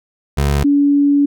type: tone pair in turn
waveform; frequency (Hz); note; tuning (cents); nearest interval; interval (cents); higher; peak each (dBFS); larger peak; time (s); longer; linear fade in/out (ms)
25% pulse / sine; 71 / 285.2; C#2 / C#4; +42 / +49; 2 octaves; 2407; second; -9; neither; 0.37-0.64 / 0.64-1.26; second; 10
effects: none

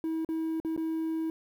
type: tone with dropouts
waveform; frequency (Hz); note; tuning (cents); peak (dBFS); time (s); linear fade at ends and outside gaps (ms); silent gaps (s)
triangle; 322.1; E4; -40; -26; 0.04-1.3; 1; 0.248-0.289 / 0.601-0.648 / 0.764-0.776
effects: tanh soft clip ceiling -22 dBFS + 10-bit

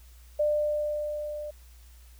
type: tone with level ramp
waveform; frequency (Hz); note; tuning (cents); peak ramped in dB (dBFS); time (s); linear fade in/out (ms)
sine; 597; D5; +28; -21 to -34; 0.39-1.51; 10
effects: added 60 Hz sine -49 dBFS peak until 2.19 s + white hiss -60 dBFS RMS until 2.19 s

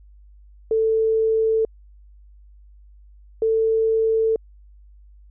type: tone pair in turn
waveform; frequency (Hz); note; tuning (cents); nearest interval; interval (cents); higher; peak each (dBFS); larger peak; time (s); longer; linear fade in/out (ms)
sine; 443.5 / 445.3; A4 / A4; +14 / +21; unison; 7; second; -16 / -16; neither; 0.71-1.65 / 3.42-4.36; neither; 2
effects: added 50 Hz sine -45 dBFS peak until 5.3 s

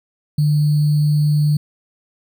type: tone with sample-and-hold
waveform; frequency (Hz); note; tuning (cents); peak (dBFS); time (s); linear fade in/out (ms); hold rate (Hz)
sine; 149.2; D3; +28; -12; 0.38-1.57; 5; 4410
effects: none

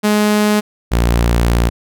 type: tone pair in turn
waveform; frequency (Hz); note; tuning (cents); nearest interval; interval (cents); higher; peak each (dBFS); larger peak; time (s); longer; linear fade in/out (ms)
sawtooth; 210 / 58.47; G#3 / A#1; +19 / +6; octave + minor seventh; 2213; first; -7; neither; 0.03-0.61 / 0.91-1.7; second; 20
effects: none

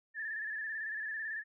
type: tone with vibrato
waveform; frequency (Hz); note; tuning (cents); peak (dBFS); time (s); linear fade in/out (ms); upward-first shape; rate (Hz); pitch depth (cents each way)
sine; 1750; A6; -10; -36; 0.14-1.44; 50; square; 18; 46
effects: none

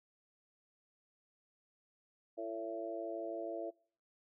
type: harmonic tone with a mistuned harmonic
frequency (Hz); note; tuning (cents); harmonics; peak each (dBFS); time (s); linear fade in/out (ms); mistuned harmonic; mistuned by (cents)
112.7; A2; +42; 3 / 4 / 5 / 6; -44 / -46 / -45 / -42; 2.37-3.71; 20; 6; -17
effects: noise-tail reverb RT60 0.5 s tail -24 dB re dry

